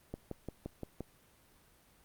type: click train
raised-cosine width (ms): 2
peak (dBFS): -26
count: 6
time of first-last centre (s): 0.14-1.007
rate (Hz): 5.77
effects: pink hiss -65 dBFS RMS until 2.04 s + Opus 32 kbps